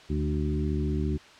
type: harmonic tone with a mistuned harmonic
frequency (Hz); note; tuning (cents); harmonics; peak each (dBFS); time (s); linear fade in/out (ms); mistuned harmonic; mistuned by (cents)
74.8; D2; +32; 1 / 2 / 3 / 4 / 5; -28 / -31 / -33 / -34 / -35; 0.09-1.18; 20; 3; -25
effects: white hiss -50 dBFS RMS until 1.39 s + low-pass 4000 Hz 12 dB/octave